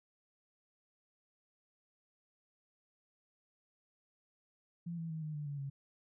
sine tone with pitch steps, 170.4 / 164.6 / 158.99 / 153.57 / 148.34 / 143.29 / 138.41 Hz, F3 / E3 / D#3 / D#3 / D3 / D3 / C#3, -42 / -2 / +38 / -22 / +18 / -42 / -2 cents, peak -38 dBFS, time 4.86-5.7 s, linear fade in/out 10 ms, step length 120 ms, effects none

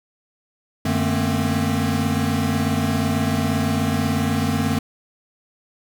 square tone cluster, 93.7 / 150.3 / 218.5 / 236.6 / 264.6 Hz, F#2 / D3 / A3 / A#3 / C4, +22 / +40 / -12 / +26 / +20 cents, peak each -26 dBFS, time 0.85-4.79 s, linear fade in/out 5 ms, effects none

